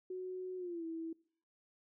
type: tone with pitch glide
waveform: sine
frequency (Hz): 369.2 to 327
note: F#4 to E4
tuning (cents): -4 to -14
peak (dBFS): -39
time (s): 0.1-1.13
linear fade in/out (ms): 5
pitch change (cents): -210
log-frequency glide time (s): 0.57-0.85
effects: noise-tail reverb RT60 0.5 s tail -23 dB re dry